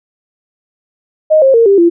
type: tone with pitch steps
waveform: sine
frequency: 622 / 535.3 / 460.6 / 396.4 / 341.1 Hz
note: D#5 / C5 / A#4 / G4 / F4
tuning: -1 / +39 / -21 / +19 / -41 cents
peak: -4 dBFS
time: 1.3-1.9 s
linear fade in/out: 20 ms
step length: 120 ms
effects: none